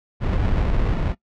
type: noise with sample-and-hold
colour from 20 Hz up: brown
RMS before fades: -20 dBFS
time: 0.2-1.15 s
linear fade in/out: 50 ms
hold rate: 1575 Hz
effects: noise-tail reverb RT60 0.1 s tail -20 dB re dry + low-pass 3000 Hz 12 dB/octave